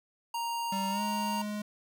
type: tone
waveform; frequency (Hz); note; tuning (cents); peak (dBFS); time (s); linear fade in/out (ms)
square; 934; A#5; +3; -32; 0.34-1.42; 5
type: tone with pitch glide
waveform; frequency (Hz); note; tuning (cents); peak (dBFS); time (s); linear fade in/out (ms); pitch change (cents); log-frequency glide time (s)
square; 195.2 to 209.2; G3 to G#3; -7 to +13; -34; 0.72-1.62; 5; +120; 0.9-1.02
effects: none